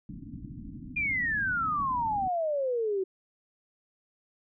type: low-pass noise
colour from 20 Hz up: white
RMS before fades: -42 dBFS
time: 0.09-2.28 s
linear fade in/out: 0 ms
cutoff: 300 Hz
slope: 96 dB/octave
type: exponential sweep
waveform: sine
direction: down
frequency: 2449 to 370 Hz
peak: -26 dBFS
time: 0.96-3.04 s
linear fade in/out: 10 ms
effects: none